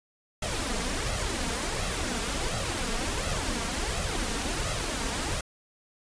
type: noise with flanger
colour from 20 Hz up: pink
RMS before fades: -30 dBFS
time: 0.42-5.41 s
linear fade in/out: 5 ms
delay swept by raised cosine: 1.5 to 4.4 ms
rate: 1.4 Hz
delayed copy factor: +0.6
effects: resampled to 22050 Hz